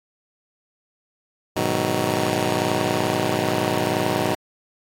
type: chord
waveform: 10% pulse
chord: G# minor seventh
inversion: none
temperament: just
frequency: 103.83 / 124.59 / 155.74 / 186.89 Hz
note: G#2 / B2 / D#3 / F#3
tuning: 0 / +16 / +2 / +18 cents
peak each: -19 dBFS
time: 1.56-4.35 s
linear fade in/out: 5 ms
effects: AAC 48 kbps